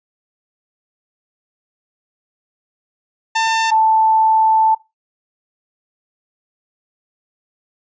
sawtooth / sine tone pair in turn, 896 / 881.1 Hz, A5 / A5, +31 / +2 cents, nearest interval unison, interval 29 cents, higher first, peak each -10 dBFS, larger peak neither, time 3.35-3.71 / 3.71-4.75 s, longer second, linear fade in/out 10 ms, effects noise-tail reverb RT60 0.2 s tail -17 dB re dry + resampled to 16000 Hz

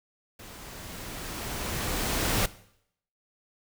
pink noise with level ramp, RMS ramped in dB -46 to -25 dBFS, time 0.39-2.46 s, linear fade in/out 5 ms, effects noise-tail reverb RT60 0.7 s tail -18 dB re dry

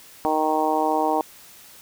harmonic tone, 155.56 Hz, D#3, in tune, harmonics 2 / 3 / 4 / 5 / 6 / 7, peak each -26 / -27 / -27 / -23 / -25 / -32 dBFS, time 0.25-1.21 s, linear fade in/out 0 ms, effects white hiss -47 dBFS RMS until 1.81 s

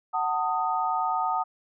sine chord, D# diminished, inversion first, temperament just, 746.7 / 896 / 1244.5 Hz, F#5 / A5 / D#6, +16 / +31 / 0 cents, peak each -28 dBFS, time 0.13-1.44 s, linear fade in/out 20 ms, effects none

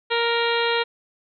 harmonic tone with a mistuned harmonic, 467.4 Hz, A#4, 5 cents sharp, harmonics 1 / 2 / 3 / 4 / 5 / 6 / 7 / 8 / 9, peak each -23 / -26 / -28 / -29 / -30 / -31 / -31 / -32 / -33 dBFS, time 0.1-0.84 s, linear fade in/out 20 ms, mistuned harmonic 9, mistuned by -51 cents, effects none

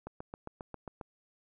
click train, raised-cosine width 1 ms, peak -27 dBFS, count 8, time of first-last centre 0.07-1.012 s, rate 7.43 Hz, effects none

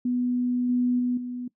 sine tone with level steps, 246.9 Hz, B3, in tune, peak -22 / -20 / -22 / -30 dBFS, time 0.05-1.48 s, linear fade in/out 5 ms, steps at 0.69 / 0.99 / 1.17 s, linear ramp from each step 5 ms, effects noise-tail reverb RT60 0.1 s tail -20 dB re dry

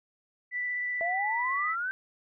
sine tone with vibrato, 1975.5 Hz, B6, in tune, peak -29 dBFS, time 0.51-1.76 s, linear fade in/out 50 ms, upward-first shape triangle, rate 16 Hz, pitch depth 12 cents each way
sine exponential sweep, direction up, 660 to 1568 Hz, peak -29 dBFS, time 1.01-1.91 s, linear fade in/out 0 ms
effects none

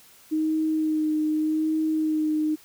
sine tone with vibrato, 311.1 Hz, D#4, in tune, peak -21 dBFS, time 0.31-2.56 s, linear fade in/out 20 ms, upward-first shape sine, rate 0.84 Hz, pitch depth 20 cents each way, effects white hiss -53 dBFS RMS until 2.64 s

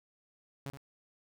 sawtooth tone with echo, 138.59 Hz, C#3, in tune, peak -34 dBFS, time 0.66-0.7 s, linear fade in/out 0 ms, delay 72 ms, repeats 1, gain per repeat -9 dB, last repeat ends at 0.772 s, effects none

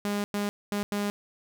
sawtooth tone bursts at uneven times, 204.4 Hz, G#3, 27 cents flat, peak -23 dBFS, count 4, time 0.05-0.24 / 0.34-0.49 / 0.72-0.83 / 0.92-1.1 s, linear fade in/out 0 ms, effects none

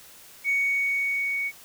sine tone with level ramp, 2232 Hz, C#7, 11 cents sharp, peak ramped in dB -19 to -25 dBFS, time 0.44-1.52 s, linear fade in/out 50 ms, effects tanh soft clip ceiling -17 dBFS + white hiss -49 dBFS RMS until 1.64 s

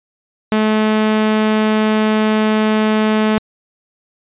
sawtooth tone, 215.9 Hz, A3, 33 cents flat, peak -8 dBFS, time 0.52-3.38 s, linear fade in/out 0 ms, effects resampled to 8000 Hz

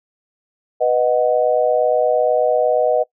sine chord, B major, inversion none, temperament equal, 493.9 / 622.3 / 740 Hz, B4 / D#5 / F#5, 0 / 0 / 0 cents, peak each -17 / -16 / -20 dBFS, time 0.8-3.04 s, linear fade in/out 20 ms, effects noise-tail reverb RT60 0.1 s tail -22 dB re dry

